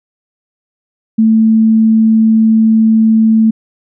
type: tone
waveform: sine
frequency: 221.6 Hz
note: A3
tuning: 13 cents sharp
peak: -5 dBFS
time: 1.18-3.51 s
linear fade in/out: 10 ms
effects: none